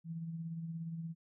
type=tone with tremolo; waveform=sine; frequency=164.81 Hz; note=E3; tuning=in tune; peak=-37 dBFS; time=0.04-1.15 s; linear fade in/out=50 ms; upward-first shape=sine; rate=17 Hz; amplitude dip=40%; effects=none